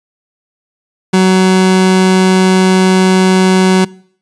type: tone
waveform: 30% pulse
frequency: 187 Hz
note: F#3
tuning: 19 cents sharp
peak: -3 dBFS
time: 1.13-3.85 s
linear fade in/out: 10 ms
effects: noise-tail reverb RT60 0.6 s tail -24 dB re dry + resampled to 22050 Hz